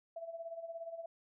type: tone with tremolo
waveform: sine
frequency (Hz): 665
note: E5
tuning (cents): +15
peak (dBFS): -39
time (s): 0.16-1.06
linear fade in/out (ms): 5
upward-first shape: sine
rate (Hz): 17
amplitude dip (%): 70
effects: none